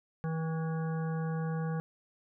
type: harmonic tone with a mistuned harmonic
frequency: 161.1 Hz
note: E3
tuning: 39 cents flat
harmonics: 1 / 3 / 5 / 7 / 9 / 10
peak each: -31 / -41 / -45 / -48 / -50 / -51 dBFS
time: 0.24-1.8 s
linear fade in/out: 0 ms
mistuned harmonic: 10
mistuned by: +46 cents
effects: none